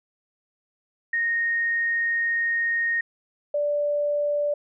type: tone pair in turn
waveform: sine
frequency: 1857 / 584.9 Hz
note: A#6 / D5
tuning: -7 / -7 cents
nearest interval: octave + minor sixth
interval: 2000 cents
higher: first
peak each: -21 dBFS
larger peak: neither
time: 1.13-3.01 / 3.54-4.54 s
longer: first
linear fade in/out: 5 ms
effects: none